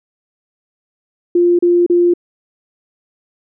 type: tone bursts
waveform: sine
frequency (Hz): 349.2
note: F4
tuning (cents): 0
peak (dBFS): -8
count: 3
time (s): 1.35-2.138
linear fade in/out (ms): 5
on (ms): 240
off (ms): 34
effects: none